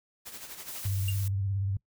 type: noise with tremolo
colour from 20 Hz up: white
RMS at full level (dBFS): -41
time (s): 0.25-0.88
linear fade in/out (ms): 20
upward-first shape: sine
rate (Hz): 12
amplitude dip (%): 60
type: noise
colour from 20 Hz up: blue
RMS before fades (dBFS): -41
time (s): 0.68-1.28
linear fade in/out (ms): 2
type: tone with vibrato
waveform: sine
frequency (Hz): 98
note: G2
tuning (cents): 0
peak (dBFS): -27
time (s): 0.85-1.77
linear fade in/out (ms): 5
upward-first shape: sine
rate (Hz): 17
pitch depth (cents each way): 54
type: tone with exponential decay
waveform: square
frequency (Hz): 2794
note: F7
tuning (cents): 0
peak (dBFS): -30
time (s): 1.08-1.16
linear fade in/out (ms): 5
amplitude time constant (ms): 16
effects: noise-tail reverb RT60 0.1 s tail -22 dB re dry